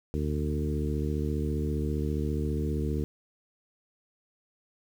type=harmonic tone with a mistuned harmonic; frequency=74.9 Hz; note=D2; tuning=35 cents sharp; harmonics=1 / 2 / 3 / 4 / 5 / 6; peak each=-30 / -33 / -35 / -36 / -37 / -38 dBFS; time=0.14-3.04 s; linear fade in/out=0 ms; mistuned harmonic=1; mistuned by=+23 cents; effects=9-bit